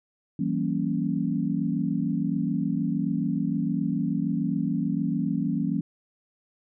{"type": "chord", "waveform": "sine", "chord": "E diminished seventh", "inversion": "none", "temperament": "equal with one note detuned", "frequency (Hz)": [164.81, 191.63, 233.1, 277.2], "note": ["E3", "G3", "Bb3", "Db4"], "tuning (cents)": [0, -39, 0, 0], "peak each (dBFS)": -29, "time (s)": [0.39, 5.81], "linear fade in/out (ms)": 5, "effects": []}